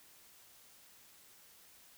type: silence
effects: white hiss -61 dBFS RMS until 1.97 s